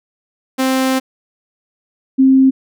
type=tone pair in turn; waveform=sawtooth / sine; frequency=262.2 / 265.2 Hz; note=C4 / C4; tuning=+4 / +23 cents; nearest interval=unison; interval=19 cents; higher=second; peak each=-9 / -6 dBFS; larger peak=second; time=0.58-1 / 2.18-2.51 s; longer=first; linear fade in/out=20 ms; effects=none